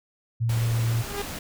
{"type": "tone", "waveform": "sine", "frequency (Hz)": 115.5, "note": "A#2", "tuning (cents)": -16, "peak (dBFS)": -21, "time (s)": [0.4, 1.03], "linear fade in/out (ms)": 20}
{"type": "noise", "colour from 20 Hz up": "pink", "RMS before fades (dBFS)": -35, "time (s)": [0.49, 1.39], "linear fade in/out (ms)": 5}
{"type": "tone with exponential growth", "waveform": "sawtooth", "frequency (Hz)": 405, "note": "G#4", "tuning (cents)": -43, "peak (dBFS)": -22, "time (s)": [0.89, 1.22], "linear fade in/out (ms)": 5, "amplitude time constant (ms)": 70}
{"effects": []}